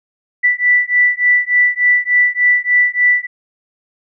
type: beating tone pair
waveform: sine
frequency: 1970 / 1973.4 Hz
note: B6 / B6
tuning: -5 / -2 cents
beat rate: 3.4 Hz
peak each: -13 dBFS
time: 0.43-3.27 s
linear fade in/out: 20 ms
effects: none